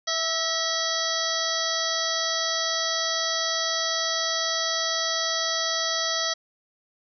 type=harmonic tone with a mistuned harmonic; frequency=656 Hz; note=E5; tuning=9 cents flat; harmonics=1 / 2 / 3 / 5 / 6 / 7 / 8 / 9; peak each=-32 / -32 / -32 / -32 / -32 / -32 / -32 / -32 dBFS; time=0.07-6.34 s; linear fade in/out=10 ms; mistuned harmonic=3; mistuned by=-34 cents; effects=none